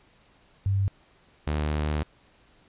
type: tone pair in turn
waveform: sine / sawtooth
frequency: 98 / 75.47 Hz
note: G2 / D2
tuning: 0 / +48 cents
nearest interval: perfect fourth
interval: 452 cents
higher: first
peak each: -21 dBFS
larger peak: neither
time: 0.66-0.88 / 1.47-2.03 s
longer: second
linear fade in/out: 0 ms
effects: pink hiss -60 dBFS RMS until 2.68 s + resampled to 8000 Hz